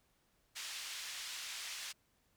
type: band-pass noise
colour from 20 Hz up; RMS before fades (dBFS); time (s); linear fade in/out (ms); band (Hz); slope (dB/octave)
pink; -45; 0.55-1.93; 20; 2300 to 7500; 12
effects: pink hiss -75 dBFS RMS until 2.36 s